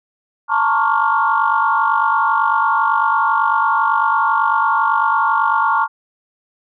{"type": "tone cluster", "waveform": "sine", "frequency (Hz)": [878, 926, 1087, 1137, 1407], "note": ["A5", "A#5", "C#6", "C#6", "F6"], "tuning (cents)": [-4, -12, -34, 44, 12], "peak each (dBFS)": -19, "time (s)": [0.48, 5.88], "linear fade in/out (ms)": 50, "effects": ["tanh soft clip ceiling -2 dBFS"]}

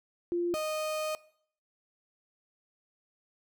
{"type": "tone pair in turn", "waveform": ["sine", "35% pulse"], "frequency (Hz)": [347.4, 619], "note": ["F4", "D#5"], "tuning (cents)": [-9, -9], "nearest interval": "minor seventh", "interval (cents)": 1000, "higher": "second", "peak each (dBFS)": [-27, -29], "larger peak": "first", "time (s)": [[0.32, 0.54], [0.54, 1.15]], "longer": "second", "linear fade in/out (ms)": 0, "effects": ["noise-tail reverb RT60 0.6 s tail -21 dB re dry"]}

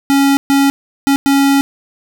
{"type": "tone bursts at uneven times", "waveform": "square", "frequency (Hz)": 277.2, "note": "C#4", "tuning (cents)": 0, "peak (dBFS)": -9, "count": 4, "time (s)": [[0.1, 0.37], [0.5, 0.7], [1.07, 1.16], [1.26, 1.61]], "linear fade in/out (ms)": 0, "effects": []}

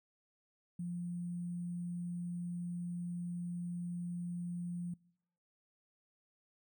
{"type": "tone with sample-and-hold", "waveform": "sine", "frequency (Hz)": 174.61, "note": "F3", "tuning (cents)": 0, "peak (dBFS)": -37, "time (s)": [0.79, 4.94], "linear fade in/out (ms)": 5, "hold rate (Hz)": 8820, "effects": ["noise-tail reverb RT60 0.8 s tail -26 dB re dry"]}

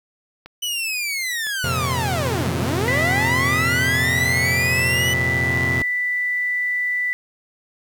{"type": "click train", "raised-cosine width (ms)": 0.3, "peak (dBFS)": -22, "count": 5, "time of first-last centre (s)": [0.46, 4.492], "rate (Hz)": 0.992}
{"type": "linear two-way sweep", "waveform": "sawtooth", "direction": "down then up", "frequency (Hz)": [3001, 104.5, 3001], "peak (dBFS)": -19, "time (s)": [0.62, 5.14], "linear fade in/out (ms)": 10, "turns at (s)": 2.54}
{"type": "chord", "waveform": "sawtooth", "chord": "F suspended fourth", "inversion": "none", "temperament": "equal", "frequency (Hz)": [87.31, 116.54, 130.81], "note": ["F2", "Bb2", "C3"], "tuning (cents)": [0, 0, 0], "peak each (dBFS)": [-22, -24, -21], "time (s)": [1.64, 5.82], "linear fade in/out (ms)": 0}
{"type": "tone", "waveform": "sine", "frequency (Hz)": 1979, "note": "B6", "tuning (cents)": 3, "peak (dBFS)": -19, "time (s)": [2.88, 7.13], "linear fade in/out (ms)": 0}
{"effects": ["8-bit"]}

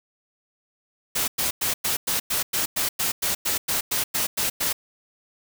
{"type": "noise bursts", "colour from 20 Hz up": "white", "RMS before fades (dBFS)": -24, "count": 16, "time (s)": [1.15, 4.73], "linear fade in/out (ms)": 10, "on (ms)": 130, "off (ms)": 100, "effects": []}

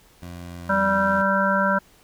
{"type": "tone with pitch glide", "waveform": "20% pulse", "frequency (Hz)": [87.31, 86.51], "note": ["F2", "F2"], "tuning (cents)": [0, -16], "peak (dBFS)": -30, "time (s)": [0.22, 1.22], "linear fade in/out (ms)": 5, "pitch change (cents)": -16, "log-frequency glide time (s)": [0.48, 0.74]}
{"type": "harmonic tone", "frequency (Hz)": 194.8, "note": "G3", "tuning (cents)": -11, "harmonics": [1, 3, 5, 7, 8], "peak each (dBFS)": [-24, -24, -24, -24, -24], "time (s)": [0.69, 1.79], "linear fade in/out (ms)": 10}
{"effects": ["pink hiss -55 dBFS RMS until 2.03 s"]}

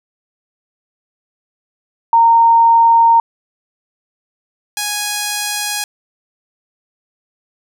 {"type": "tone pair in turn", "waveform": ["sine", "5% pulse"], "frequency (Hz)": [922, 829.8], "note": ["A#5", "G#5"], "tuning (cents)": [-19, -2], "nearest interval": "major second", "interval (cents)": 183, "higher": "first", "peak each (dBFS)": -6, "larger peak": "neither", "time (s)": [[2.13, 3.2], [4.77, 5.84]], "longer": "neither", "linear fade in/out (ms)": 2, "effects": []}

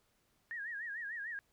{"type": "tone with vibrato", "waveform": "sine", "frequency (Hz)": 1760, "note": "A6", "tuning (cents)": 0, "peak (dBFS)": -39, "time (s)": [0.51, 1.39], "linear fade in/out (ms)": 0, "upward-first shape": "sine", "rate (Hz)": 6.7, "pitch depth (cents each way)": 150, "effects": ["pink hiss -75 dBFS RMS until 1.52 s"]}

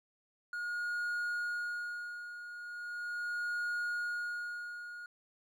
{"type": "tone with tremolo", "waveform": "triangle", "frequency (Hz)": 1436, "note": "F6", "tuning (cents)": 48, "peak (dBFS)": -31, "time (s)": [0.53, 5.06], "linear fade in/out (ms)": 2, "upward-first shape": "sine", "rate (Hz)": 0.39, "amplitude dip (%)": 70, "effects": []}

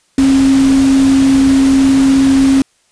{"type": "tone in noise", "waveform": "sine", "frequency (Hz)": 269.5, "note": "C#4", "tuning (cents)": -49, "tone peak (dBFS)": -6, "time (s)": [0.18, 2.62], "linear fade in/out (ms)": 2, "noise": "pink", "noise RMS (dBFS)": -22, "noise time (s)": [0.18, 2.62], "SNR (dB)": 13, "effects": ["white hiss -56 dBFS RMS until 2.91 s", "resampled to 22050 Hz"]}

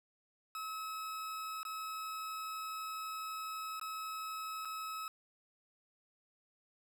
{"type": "tone with dropouts", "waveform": "40% pulse", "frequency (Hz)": 1288, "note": "E6", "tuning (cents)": -41, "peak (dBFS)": -39, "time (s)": [0.55, 5.08], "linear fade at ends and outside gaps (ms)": 1, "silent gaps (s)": [[1.631, 1.651], [3.797, 3.813], [4.65, 4.654]], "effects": []}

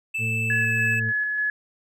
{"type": "tone with pitch glide", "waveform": "triangle", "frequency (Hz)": [2637, 2613], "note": ["E7", "E7"], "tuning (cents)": [0, -16], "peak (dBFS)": -23, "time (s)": [0.14, 1], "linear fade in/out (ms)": 10, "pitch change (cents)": -16, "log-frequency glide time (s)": [0.59, 0.67]}
{"type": "harmonic tone", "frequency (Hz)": 112, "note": "A2", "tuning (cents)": 31, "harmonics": [1, 2, 4], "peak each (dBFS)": [-26, -34, -40], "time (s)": [0.18, 1.13], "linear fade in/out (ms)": 50}
{"type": "tone with tremolo", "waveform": "sine", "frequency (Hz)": 1700, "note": "G#6", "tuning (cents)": 40, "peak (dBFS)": -21, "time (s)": [0.5, 1.5], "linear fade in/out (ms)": 2, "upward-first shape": "square", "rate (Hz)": 3.4, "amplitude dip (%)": 25}
{"effects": []}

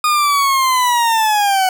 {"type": "linear sweep", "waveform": "40% pulse", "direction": "down", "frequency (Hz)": [1231, 740], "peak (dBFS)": -11, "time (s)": [0.04, 1.69], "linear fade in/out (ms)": 2, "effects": []}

